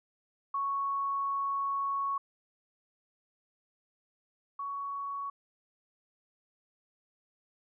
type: tone pair in turn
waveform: sine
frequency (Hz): 1108.7 / 1118.3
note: C#6 / C#6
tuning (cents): 0 / +15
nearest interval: unison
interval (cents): 15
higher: second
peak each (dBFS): -29 / -34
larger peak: first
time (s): 0.54-2.18 / 4.59-5.3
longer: first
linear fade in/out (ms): 5
effects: none